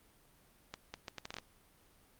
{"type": "accelerating click train", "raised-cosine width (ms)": 0.2, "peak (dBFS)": -24, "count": 9, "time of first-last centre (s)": [0.74, 1.385], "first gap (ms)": 200, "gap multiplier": 0.71, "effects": ["pink hiss -66 dBFS RMS until 2.19 s", "Opus 32 kbps"]}